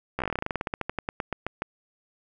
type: slowing click train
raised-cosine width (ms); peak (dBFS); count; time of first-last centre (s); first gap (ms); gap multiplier
0.5; -13; 25; 0.19-1.62; 14; 1.11
effects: none